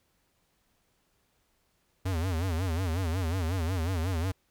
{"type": "tone with vibrato", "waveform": "square", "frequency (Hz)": 87.31, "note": "F2", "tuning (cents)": 0, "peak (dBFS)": -28, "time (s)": [2.05, 4.32], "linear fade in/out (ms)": 10, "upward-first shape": "sine", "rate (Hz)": 5.5, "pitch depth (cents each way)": 170, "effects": ["pink hiss -72 dBFS RMS until 4.5 s"]}